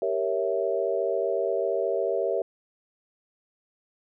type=chord; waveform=sine; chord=G diminished seventh; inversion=none; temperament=equal; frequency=392 / 466.2 / 554.4 / 659.3 Hz; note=G4 / Bb4 / Db5 / Fb5; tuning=0 / 0 / 0 / 0 cents; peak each=-29 dBFS; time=0.02-2.42 s; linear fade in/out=2 ms; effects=none